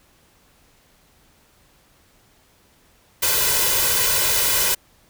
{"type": "noise with comb filter", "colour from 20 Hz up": "white", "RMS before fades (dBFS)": -19, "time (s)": [3.22, 4.75], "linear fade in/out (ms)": 10, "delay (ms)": 2, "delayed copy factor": 0.75, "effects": ["pink hiss -57 dBFS RMS until 5.09 s"]}